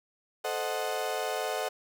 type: chord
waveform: 35% pulse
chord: A diminished seventh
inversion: none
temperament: equal with one note detuned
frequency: 438.5 / 523.3 / 622.3 / 740 Hz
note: A4 / C5 / Eb5 / Gb5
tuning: -6 / 0 / 0 / 0 cents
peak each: -34 / -35 / -34 / -33 dBFS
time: 0.44-1.69 s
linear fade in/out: 10 ms
effects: none